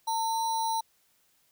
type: tone with sample-and-hold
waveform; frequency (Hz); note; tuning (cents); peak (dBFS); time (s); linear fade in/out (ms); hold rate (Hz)
sine; 901; A5; +41; -26; 0.07-0.81; 10; 4900
effects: white hiss -68 dBFS RMS until 1.51 s